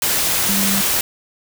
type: tone in noise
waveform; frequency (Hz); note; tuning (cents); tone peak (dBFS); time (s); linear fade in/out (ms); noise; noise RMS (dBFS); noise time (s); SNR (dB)
sine; 196.8; G3; +7; -20; 0.49-0.81; 2; white; -18; 0.02-1.01; -5
effects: none